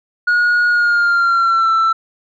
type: tone with pitch glide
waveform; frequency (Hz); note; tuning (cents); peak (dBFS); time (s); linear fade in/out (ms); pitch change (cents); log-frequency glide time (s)
sine; 1445 to 1332.7; F#6 to E6; -41 to +19; -8; 0.27-1.93; 10; -140; 0.69-1.72
effects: tanh soft clip ceiling -10 dBFS

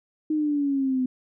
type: exponential sweep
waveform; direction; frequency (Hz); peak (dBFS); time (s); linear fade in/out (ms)
sine; down; 311.5 to 252.7; -21; 0.3-1.06; 5
effects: none

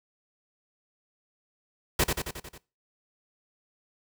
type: noise with echo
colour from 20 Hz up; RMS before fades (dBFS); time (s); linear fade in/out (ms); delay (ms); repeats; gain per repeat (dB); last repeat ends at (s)
pink; -23; 1.99-2.04; 5; 90; 6; -4; 2.58
effects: noise-tail reverb RT60 0.3 s tail -21 dB re dry

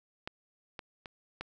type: clicks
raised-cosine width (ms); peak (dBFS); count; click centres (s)
0.3; -21 / -24 / -27 / -22; 4; 0.275 / 0.792 / 1.058 / 1.41
effects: none

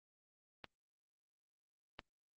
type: clicks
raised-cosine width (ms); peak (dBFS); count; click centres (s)
0.3; -30; 2; 0.643 / 1.992
effects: Opus 24 kbps

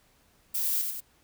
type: noise with echo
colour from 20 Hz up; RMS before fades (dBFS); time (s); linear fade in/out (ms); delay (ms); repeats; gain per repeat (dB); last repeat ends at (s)
violet; -29; 0.54-0.82; 10; 93; 2; -4; 1.006
effects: pink hiss -64 dBFS RMS until 1.23 s

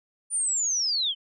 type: linear sweep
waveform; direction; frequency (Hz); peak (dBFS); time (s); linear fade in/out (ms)
sine; down; 9397 to 2992; -23; 0.3-1.15; 50
effects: none

